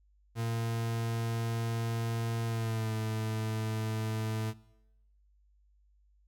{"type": "tone with pitch glide", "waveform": "40% pulse", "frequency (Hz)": [114.9, 109.84], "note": ["A#2", "A2"], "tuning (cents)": [-25, -3], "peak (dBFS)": -30, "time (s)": [0.35, 4.54], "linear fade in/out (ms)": 50, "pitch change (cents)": -78, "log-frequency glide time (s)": [2.46, 2.93], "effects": ["noise-tail reverb RT60 0.9 s tail -21 dB re dry", "added 50 Hz sine -63 dBFS peak until 6.27 s"]}